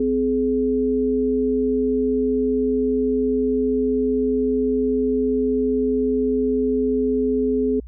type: tone pair together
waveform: sine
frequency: 258.1 / 422.5 Hz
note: C4 / G#4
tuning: -23 / +30 cents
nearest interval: major sixth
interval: 853 cents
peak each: -20 dBFS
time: 0-7.8 s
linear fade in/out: 5 ms
effects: added 60 Hz sine -35 dBFS peak until 7.87 s